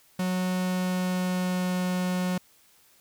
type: tone with pitch glide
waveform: 45% pulse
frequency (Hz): 183.5 to 181.92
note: F#3 to F#3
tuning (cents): -14 to -29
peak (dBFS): -25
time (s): 0.19-2.38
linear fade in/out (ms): 5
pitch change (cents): -15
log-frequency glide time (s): 0.56-1.75
effects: white hiss -60 dBFS RMS until 3 s